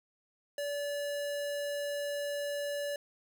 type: tone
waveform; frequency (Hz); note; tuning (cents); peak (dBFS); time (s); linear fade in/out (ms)
square; 576; D5; -34; -34; 0.58-2.96; 2
effects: none